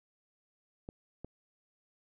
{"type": "clicks", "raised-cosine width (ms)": 2, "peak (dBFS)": -29, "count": 2, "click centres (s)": [0.889, 1.246], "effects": []}